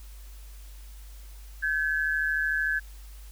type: tone pair together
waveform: sine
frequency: 1547 / 1700.2 Hz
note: G6 / G#6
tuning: -23 / +40 cents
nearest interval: major second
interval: 163 cents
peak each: -27 dBFS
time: 1.62-2.8 s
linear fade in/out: 20 ms
effects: added 50 Hz sine -42 dBFS peak until 3.31 s + white hiss -55 dBFS RMS until 3.31 s